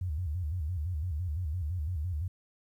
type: tone with vibrato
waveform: sine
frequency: 82.41 Hz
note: E2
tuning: in tune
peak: -30 dBFS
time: 0.01-2.28 s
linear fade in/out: 5 ms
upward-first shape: square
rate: 5.9 Hz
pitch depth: 170 cents each way
effects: 11-bit